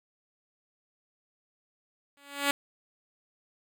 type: tone with exponential growth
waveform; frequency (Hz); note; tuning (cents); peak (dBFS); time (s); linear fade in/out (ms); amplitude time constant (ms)
5% pulse; 282.8; C#4; +35; -10; 2.17-2.51; 1; 73
effects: none